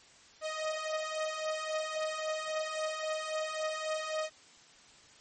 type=beating tone pair; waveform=sawtooth; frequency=622.3 / 626 Hz; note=D#5 / D#5; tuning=0 / +10 cents; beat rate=3.7 Hz; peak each=-34 / -31 dBFS; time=0.41-4.3 s; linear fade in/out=50 ms; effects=white hiss -58 dBFS RMS until 5.2 s + MP3 32 kbps